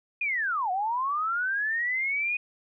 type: linear two-way sweep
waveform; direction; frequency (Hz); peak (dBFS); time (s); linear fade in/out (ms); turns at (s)
sine; down then up; 2489 to 713 to 2489; -25; 0.21-2.37; 5; 0.71
effects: none